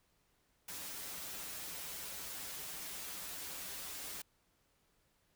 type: noise with comb filter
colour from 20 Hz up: white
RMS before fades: -45 dBFS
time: 0.68-4.22 s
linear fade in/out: 5 ms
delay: 8.5 ms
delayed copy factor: -0.9
effects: pink hiss -75 dBFS RMS until 5.35 s